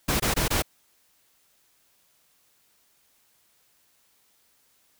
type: noise bursts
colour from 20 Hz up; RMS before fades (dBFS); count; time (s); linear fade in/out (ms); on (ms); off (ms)
pink; -24; 4; 0.08-0.623; 10; 120; 21
effects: white hiss -65 dBFS RMS until 4.99 s